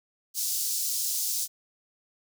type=high-pass noise; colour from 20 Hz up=pink; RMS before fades=-29 dBFS; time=0.34-1.48 s; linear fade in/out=50 ms; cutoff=5000 Hz; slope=24 dB/octave; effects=none